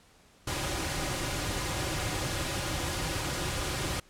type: noise with comb filter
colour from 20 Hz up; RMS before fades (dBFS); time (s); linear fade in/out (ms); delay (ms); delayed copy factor
pink; -32; 0.47-4; 5; 4.5; -0.55
effects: pink hiss -60 dBFS RMS until 4.09 s + low-pass 10000 Hz 12 dB/octave